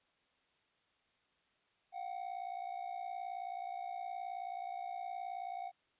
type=ring-modulated tone; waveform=triangle; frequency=740 Hz; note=F#5; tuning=in tune; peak=-35 dBFS; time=1.92-5.72 s; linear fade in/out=50 ms; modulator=29.5 Hz; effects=white hiss -75 dBFS RMS until 5.99 s + resampled to 8000 Hz